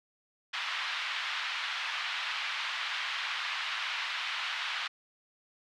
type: band-pass noise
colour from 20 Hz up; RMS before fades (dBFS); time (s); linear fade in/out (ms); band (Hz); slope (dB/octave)
white; -35; 0.53-4.88; 10; 1000 to 3500; 24
effects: none